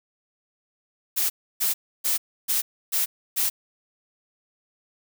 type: noise bursts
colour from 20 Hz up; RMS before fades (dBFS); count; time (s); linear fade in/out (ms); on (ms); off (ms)
blue; -23; 6; 1.16-3.5; 20; 140; 300
effects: none